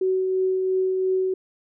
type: tone with tremolo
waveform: sine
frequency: 375.3 Hz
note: F#4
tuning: 25 cents sharp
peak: -18 dBFS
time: 0.01-1.34 s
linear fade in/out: 5 ms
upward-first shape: triangle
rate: 2.9 Hz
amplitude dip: 30%
effects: none